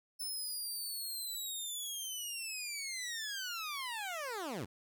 15% pulse linear sweep, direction down, 5300 to 77.78 Hz, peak -32 dBFS, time 0.19-4.66 s, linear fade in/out 20 ms, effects none

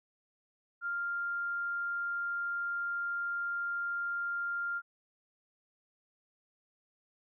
sine tone, 1396.9 Hz, F6, in tune, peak -32 dBFS, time 0.81-4.82 s, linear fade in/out 50 ms, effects none

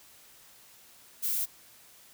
violet noise, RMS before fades -30 dBFS, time 1.22-1.46 s, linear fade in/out 20 ms, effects white hiss -56 dBFS RMS until 2.13 s

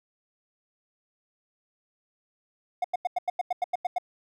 triangle tone bursts, 721 Hz, F#5, 45 cents flat, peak -21 dBFS, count 11, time 2.82-3.984 s, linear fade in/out 5 ms, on 24 ms, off 90 ms, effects none

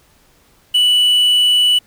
triangle tone with quantisation, 2960 Hz, F#7, in tune, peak -8 dBFS, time 0.74-1.79 s, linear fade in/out 10 ms, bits 6, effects pink hiss -53 dBFS RMS until 1.86 s

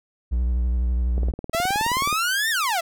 triangle tone with vibrato, 60.8 Hz, B1, 26 cents flat, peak -17 dBFS, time 0.31-1.32 s, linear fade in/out 20 ms, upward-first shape sine, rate 12 Hz, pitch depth 61 cents each way
click train, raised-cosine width 2 ms, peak -18 dBFS, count 19, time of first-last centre 1.18-2.127 s, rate 19 Hz
sawtooth exponential two-way sweep, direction up then down, 642 to 1864.7 to 642 Hz, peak -17 dBFS, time 1.53-2.81 s, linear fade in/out 10 ms, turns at 2.5 s
effects none

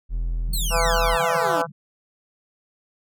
triangle tone, 41.75 Hz, E1, 23 cents sharp, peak -20 dBFS, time 0.09-1.18 s, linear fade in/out 50 ms
pink band-pass noise, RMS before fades -39 dBFS, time 0.48-1.72 s, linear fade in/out 10 ms, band 140 to 180 Hz, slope 96 dB/octave
15% pulse exponential sweep, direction down, 4435 to 277.2 Hz, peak -19 dBFS, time 0.53-1.62 s, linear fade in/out 5 ms
harmonic tone, 167.3 Hz, E3, 26 cents sharp, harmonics 3 / 4 / 5 / 6 / 7 / 8 / 9, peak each -25 / -26 / -27 / -28 / -28 / -29 / -30 dBFS, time 0.7-1.67 s, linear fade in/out 50 ms
effects none

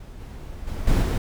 brown noise with level steps, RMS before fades -39 / -36 / -29 / -18 / -21 dBFS, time 0-1.18 s, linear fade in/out 5 ms, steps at 0.2 / 0.67 / 0.87 / 1.02 s, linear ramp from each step 5 ms, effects none

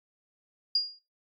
sine tone with exponential decay, 4836 Hz, D8, 50 cents sharp, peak -19 dBFS, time 0.75-0.99 s, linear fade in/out 5 ms, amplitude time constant 51 ms, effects noise-tail reverb RT60 0.3 s tail -20 dB re dry + MP3 64 kbps

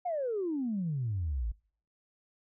sine exponential sweep, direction down, 740 to 50.6 Hz, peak -29 dBFS, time 0.05-1.52 s, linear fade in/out 10 ms, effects noise-tail reverb RT60 0.5 s tail -26 dB re dry + tanh soft clip ceiling -25 dBFS

